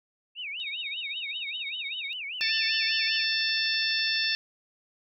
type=tone with vibrato; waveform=sine; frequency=2581 Hz; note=E7; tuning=37 cents flat; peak=-33 dBFS; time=0.35-3.24 s; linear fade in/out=50 ms; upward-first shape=sine; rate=5.1 Hz; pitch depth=280 cents each way
type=tone with tremolo; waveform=sine; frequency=3729 Hz; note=A#7; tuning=in tune; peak=-32 dBFS; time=0.6-2.13 s; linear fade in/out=0 ms; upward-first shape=triangle; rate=16 Hz; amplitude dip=90%
type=harmonic tone; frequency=888 Hz; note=A5; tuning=16 cents sharp; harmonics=2 / 3 / 4 / 5 / 6; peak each=-31 / -31 / -31 / -31 / -31 dBFS; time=2.41-4.35 s; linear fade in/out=0 ms
effects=none